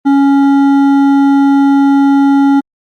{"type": "tone with hard clipping", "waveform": "sine", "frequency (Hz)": 277.9, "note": "C#4", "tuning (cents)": 4, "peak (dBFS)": -7, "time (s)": [0.05, 2.61], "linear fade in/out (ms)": 20, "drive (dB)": 9, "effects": ["Opus 32 kbps"]}